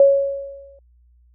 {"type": "tone with exponential decay", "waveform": "sine", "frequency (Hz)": 554.4, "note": "C#5", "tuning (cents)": 0, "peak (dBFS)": -6, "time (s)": [0, 0.79], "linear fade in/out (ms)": 2, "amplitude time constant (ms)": 170, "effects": ["added 60 Hz sine -51 dBFS peak until 1.34 s"]}